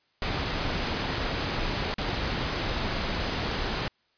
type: noise with dropouts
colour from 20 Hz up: pink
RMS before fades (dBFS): -29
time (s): 0.22-3.88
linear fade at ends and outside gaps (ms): 1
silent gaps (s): 1.941-1.982
effects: white hiss -69 dBFS RMS until 4.17 s + resampled to 11025 Hz